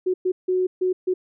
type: tone bursts at uneven times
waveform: sine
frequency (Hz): 368.5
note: F#4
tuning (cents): -7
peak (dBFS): -18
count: 5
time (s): 0.06-0.14 / 0.25-0.32 / 0.48-0.67 / 0.81-0.93 / 1.07-1.14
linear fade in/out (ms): 10
effects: none